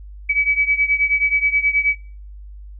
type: beating tone pair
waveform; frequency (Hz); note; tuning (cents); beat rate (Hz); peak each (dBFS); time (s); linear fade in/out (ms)
sine; 2281 / 2290.4; C#7 / D7; +49 / -44; 9.4; -17 / -19; 0.29-1.95; 10
effects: noise-tail reverb RT60 0.4 s tail -21 dB re dry + added 50 Hz sine -34 dBFS peak until 2.79 s